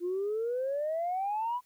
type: exponential sweep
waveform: sine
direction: up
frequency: 343.6 to 1008 Hz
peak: -28 dBFS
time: 0-1.61 s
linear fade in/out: 50 ms
effects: tanh soft clip ceiling -25 dBFS + white hiss -69 dBFS RMS until 1.65 s